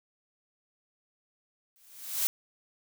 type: noise with exponential growth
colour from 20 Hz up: blue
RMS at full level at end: -25 dBFS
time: 1.76-2.27 s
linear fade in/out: 0 ms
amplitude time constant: 110 ms
effects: none